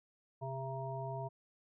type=harmonic tone with a mistuned harmonic; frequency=134 Hz; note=C3; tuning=42 cents sharp; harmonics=1 / 3 / 5 / 7; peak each=-41 / -47 / -43 / -45 dBFS; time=0.41-1.29 s; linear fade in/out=20 ms; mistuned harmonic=1; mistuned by=-36 cents; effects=none